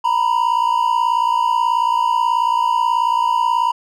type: tone pair together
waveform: triangle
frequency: 932.3 / 990.7 Hz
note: A#5 / B5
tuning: 0 / +5 cents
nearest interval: minor second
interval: 105 cents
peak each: -15 dBFS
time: 0.04-3.72 s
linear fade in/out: 10 ms
effects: none